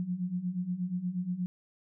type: beating tone pair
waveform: sine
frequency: 174.61 / 183.01 Hz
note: F3 / F#3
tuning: 0 / -19 cents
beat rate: 8.4 Hz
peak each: -36 / -32 dBFS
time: 0-1.46 s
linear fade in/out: 0 ms
effects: none